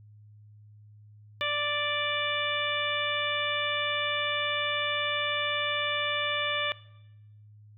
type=harmonic tone; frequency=587.3 Hz; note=D5; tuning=in tune; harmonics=1 / 2 / 3 / 4 / 5 / 6; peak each=-34 / -34 / -34 / -34 / -34 / -34 dBFS; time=1.41-6.72 s; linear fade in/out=0 ms; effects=noise-tail reverb RT60 0.9 s tail -19 dB re dry + added 105 Hz sine -50 dBFS peak until 7.77 s